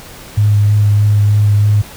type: tone with vibrato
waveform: sine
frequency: 103.83 Hz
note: G#2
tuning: in tune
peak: -7 dBFS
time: 0.37-1.82 s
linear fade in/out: 10 ms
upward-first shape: sine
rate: 3.2 Hz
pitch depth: 14 cents each way
effects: pink hiss -34 dBFS RMS until 1.96 s